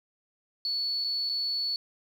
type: tone with dropouts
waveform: sine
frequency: 4430 Hz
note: C#8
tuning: 2 cents flat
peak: -27 dBFS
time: 0.65-1.76 s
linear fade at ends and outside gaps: 1 ms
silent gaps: 1.041-1.045 / 1.292-1.296 s
effects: 9-bit